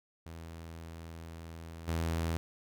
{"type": "tone with level steps", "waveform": "sawtooth", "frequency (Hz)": 82.41, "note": "E2", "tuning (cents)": 0, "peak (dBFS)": [-40, -27], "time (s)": [0.26, 2.37], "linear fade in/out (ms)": 0, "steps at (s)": 1.87, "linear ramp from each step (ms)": 20, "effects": []}